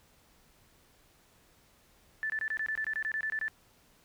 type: tone bursts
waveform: sine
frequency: 1757 Hz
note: A6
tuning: 3 cents flat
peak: -30 dBFS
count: 14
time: 2.23-3.481 s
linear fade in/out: 0 ms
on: 68 ms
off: 23 ms
effects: pink hiss -64 dBFS RMS until 4.04 s